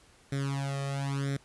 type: tone with flanger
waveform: sawtooth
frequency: 138.59 Hz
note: C#3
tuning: in tune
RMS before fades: -32 dBFS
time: 0.32-1.37 s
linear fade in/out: 5 ms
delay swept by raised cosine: 0.53 to 1.63 ms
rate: 1 Hz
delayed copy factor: +1
effects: pink hiss -60 dBFS RMS until 1.44 s + resampled to 24000 Hz